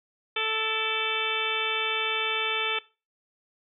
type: harmonic tone with a mistuned harmonic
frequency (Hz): 440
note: A4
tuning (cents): 0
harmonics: 1 / 2 / 3 / 4 / 5 / 6 / 7 / 8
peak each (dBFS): -34 / -37 / -33 / -36 / -32 / -32 / -33 / -32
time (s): 0.36-2.79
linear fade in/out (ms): 5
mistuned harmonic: 5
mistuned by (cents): +67
effects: noise-tail reverb RT60 0.3 s tail -20 dB re dry